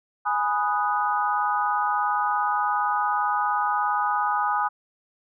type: chord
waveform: sine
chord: G# minor seventh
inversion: none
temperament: equal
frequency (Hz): 830.6 / 987.8 / 1244.5 / 1480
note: G#5 / B5 / D#6 / F#6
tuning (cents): 0 / 0 / 0 / 0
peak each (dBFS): -25 / -28 / -25 / -31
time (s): 0.25-4.69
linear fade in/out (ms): 20
effects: none